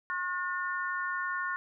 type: harmonic tone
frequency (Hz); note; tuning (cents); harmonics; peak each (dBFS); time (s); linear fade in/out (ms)
360.6; F#4; -45; 3 / 4 / 5; -35 / -34 / -36; 0.1-1.56; 0
effects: none